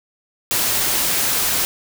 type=noise; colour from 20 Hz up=white; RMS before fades=-19 dBFS; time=0.51-1.65 s; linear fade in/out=0 ms; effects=none